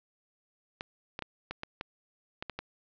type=clicks; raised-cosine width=0.3 ms; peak=-20 dBFS; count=9; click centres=0.809 / 1.191 / 1.223 / 1.51 / 1.634 / 1.811 / 2.425 / 2.497 / 2.59 s; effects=resampled to 11025 Hz + 8-bit